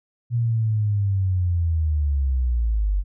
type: linear sweep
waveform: sine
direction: down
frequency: 120.1 to 46.25 Hz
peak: -18 dBFS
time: 0.3-3.04 s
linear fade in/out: 50 ms
effects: none